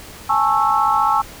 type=chord; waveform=sine; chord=A major seventh; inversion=third; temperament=just; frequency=825 / 880 / 1100 / 1320 Hz; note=G#5 / A5 / C#6 / E6; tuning=-12 / 0 / -14 / +2 cents; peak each=-19 dBFS; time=0.29-1.22 s; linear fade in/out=10 ms; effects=pink hiss -38 dBFS RMS until 1.4 s